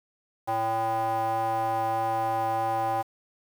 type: tone with band-pass filter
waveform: square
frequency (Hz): 112.3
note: A2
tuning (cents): +36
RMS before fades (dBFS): -27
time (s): 0.47-3.03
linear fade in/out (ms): 20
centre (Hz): 820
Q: 5.2
effects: 8-bit